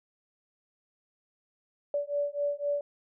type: beating tone pair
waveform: sine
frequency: 575 / 578.9 Hz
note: D5 / D5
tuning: -37 / -25 cents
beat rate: 3.9 Hz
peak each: -31 dBFS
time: 1.94-2.81 s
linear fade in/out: 2 ms
effects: none